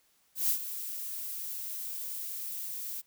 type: noise with ADSR envelope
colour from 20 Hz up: violet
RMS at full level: -26 dBFS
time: 0.35-3.02 s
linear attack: 140 ms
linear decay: 90 ms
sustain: -12 dB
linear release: 26 ms
effects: white hiss -69 dBFS RMS until 3.06 s